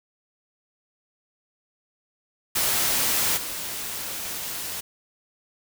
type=noise with level steps; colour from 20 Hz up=white; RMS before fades=-23 / -32 dBFS; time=2.55-4.81 s; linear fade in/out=10 ms; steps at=3.36 s; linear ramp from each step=20 ms; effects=none